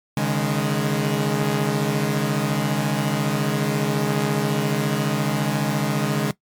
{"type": "chord", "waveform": "sawtooth", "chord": "C# suspended second", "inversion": "none", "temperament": "equal with one note detuned", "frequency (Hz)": [138.59, 153.07, 207.7], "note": ["C#3", "D#3", "G#3"], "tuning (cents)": [0, -28, 0], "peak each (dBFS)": [-20, -20, -20], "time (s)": [0.17, 6.31], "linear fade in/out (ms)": 2, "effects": ["noise-tail reverb RT60 0.1 s tail -18 dB re dry", "MP3 96 kbps"]}